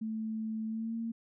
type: tone with pitch glide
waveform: sine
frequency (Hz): 220 to 228.5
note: A3 to A#3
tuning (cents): 0 to -34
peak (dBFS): -33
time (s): 0.01-1.12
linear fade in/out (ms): 10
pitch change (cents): +66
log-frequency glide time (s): 0.67-0.96
effects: none